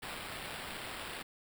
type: noise with sample-and-hold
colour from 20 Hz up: violet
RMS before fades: -43 dBFS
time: 0.02-1.23 s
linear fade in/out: 10 ms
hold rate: 6300 Hz
effects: none